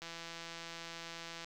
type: click train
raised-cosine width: 0.2 ms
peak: -28 dBFS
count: 239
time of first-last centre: 0.02-1.445 s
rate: 167 Hz
effects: 10-bit